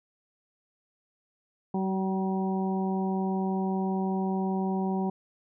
harmonic tone with a mistuned harmonic, 190.8 Hz, G3, 47 cents flat, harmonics 1 / 2 / 3 / 4 / 5, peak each -27 / -33 / -44 / -35 / -39 dBFS, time 1.74-5.1 s, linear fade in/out 5 ms, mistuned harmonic 2, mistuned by -16 cents, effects none

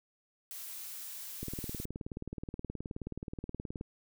blue noise, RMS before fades -44 dBFS, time 0.51-1.85 s, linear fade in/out 0 ms
click train, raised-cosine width 3 ms, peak -26 dBFS, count 46, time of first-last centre 1.43-3.811 s, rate 18.9 Hz
effects none

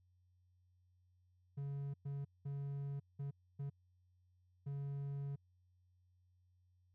triangle tone bursts at uneven times, 140.3 Hz, C#3, 21 cents sharp, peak -38 dBFS, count 6, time 1.57-1.94 / 2.05-2.25 / 2.45-3 / 3.19-3.31 / 3.59-3.7 / 4.66-5.36 s, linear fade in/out 10 ms, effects added 90 Hz sine -70 dBFS peak until 6.94 s

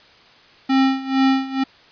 square tone with tremolo, 266.7 Hz, C4, 33 cents sharp, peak -13 dBFS, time 0.69-1.64 s, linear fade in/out 10 ms, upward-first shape sine, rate 2.2 Hz, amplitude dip 85%, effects white hiss -49 dBFS RMS until 1.91 s + resampled to 11025 Hz

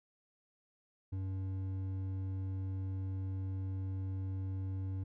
triangle tone with hard clipping, 95.3 Hz, G2, 48 cents flat, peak -37 dBFS, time 1.12-5.04 s, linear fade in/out 10 ms, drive 10 dB, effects none

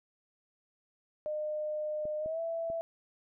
sine tone with pitch glide, 608 to 663 Hz, D#5 to E5, -40 to +10 cents, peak -32 dBFS, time 1.26-2.81 s, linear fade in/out 0 ms, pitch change +150 cents, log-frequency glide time 2.19-2.4 s
clicks, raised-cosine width 2 ms, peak -33 dBFS, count 3, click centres 2.054 / 2.26 / 2.701 s
effects none

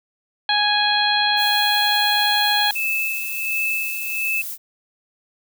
harmonic tone, 830.6 Hz, G#5, in tune, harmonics 1 / 2 / 3 / 4 / 5, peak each -21 / -22 / -27 / -22 / -22 dBFS, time 0.49-2.71 s, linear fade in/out 2 ms
violet noise, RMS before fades -30 dBFS, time 1.36-4.58 s, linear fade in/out 50 ms
sine tone with tremolo, 2618 Hz, E7, 13 cents flat, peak -19 dBFS, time 2.75-4.42 s, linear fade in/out 10 ms, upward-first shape sine, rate 1.4 Hz, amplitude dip 60%
effects none

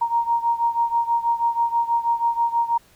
sine beating tone pair, 932.3 / 938.5 Hz, A#5 / A#5, 0 / +11 cents, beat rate 6.2 Hz, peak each -20 / -23 dBFS, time 0.01-2.78 s, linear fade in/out 10 ms, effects pink hiss -55 dBFS RMS until 2.95 s

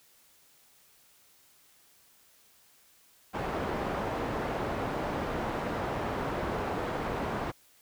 white low-pass noise, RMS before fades -33 dBFS, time 3.33-7.52 s, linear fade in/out 20 ms, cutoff 880 Hz, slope 12 dB/octave, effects white hiss -62 dBFS RMS until 7.81 s

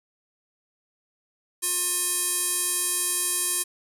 square tone with band-pass filter, 356.1 Hz, F4, 34 cents sharp, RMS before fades -26 dBFS, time 1.62-3.64 s, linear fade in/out 20 ms, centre 10000 Hz, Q 2.7, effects none

